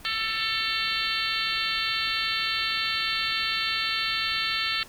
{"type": "harmonic tone with a mistuned harmonic", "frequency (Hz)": 443.4, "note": "A4", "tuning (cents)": 13, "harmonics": [3, 4, 5, 6, 7, 8, 9, 10], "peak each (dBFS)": [-33, -33, -33, -33, -33, -33, -33, -33], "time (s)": [0.05, 4.83], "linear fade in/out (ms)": 0, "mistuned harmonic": 6, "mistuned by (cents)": 30, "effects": ["pink hiss -48 dBFS RMS until 4.88 s", "Opus 32 kbps"]}